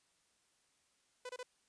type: tone bursts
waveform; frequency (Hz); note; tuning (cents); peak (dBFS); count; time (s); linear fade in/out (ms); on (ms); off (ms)
sawtooth; 500; B4; +21; -39; 3; 1.25-1.431; 5; 43; 26
effects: white hiss -75 dBFS RMS until 1.68 s + resampled to 22050 Hz